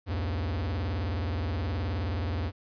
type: tone with vibrato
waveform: square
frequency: 86.8 Hz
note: F2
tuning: 10 cents flat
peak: -29 dBFS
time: 0.06-2.52 s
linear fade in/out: 50 ms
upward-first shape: sine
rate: 19 Hz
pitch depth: 300 cents each way
effects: resampled to 11025 Hz + 11-bit